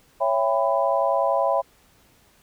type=chord; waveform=sine; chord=C# half-diminished seventh; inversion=none; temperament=just; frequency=554.4 / 665.2 / 798.3 / 997.9 Hz; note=C#5 / E5 / G5 / B5; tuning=0 / +16 / +31 / +18 cents; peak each=-23 / -23 / -26 / -25 dBFS; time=0.2-1.62 s; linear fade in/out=20 ms; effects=pink hiss -58 dBFS RMS until 2.42 s